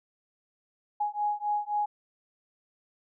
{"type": "beating tone pair", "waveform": "sine", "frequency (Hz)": [830.6, 834.4], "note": ["G#5", "G#5"], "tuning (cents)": [0, 8], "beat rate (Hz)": 3.8, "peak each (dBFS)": -30, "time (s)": [1, 1.86], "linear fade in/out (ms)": 10, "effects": []}